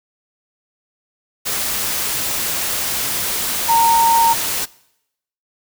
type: tone in noise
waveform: sine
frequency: 921 Hz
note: A#5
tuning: 21 cents flat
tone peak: -11 dBFS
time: 3.68-4.34 s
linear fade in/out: 20 ms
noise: white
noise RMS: -21 dBFS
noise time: 1.45-4.66 s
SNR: +7 dB
effects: noise-tail reverb RT60 0.8 s tail -22 dB re dry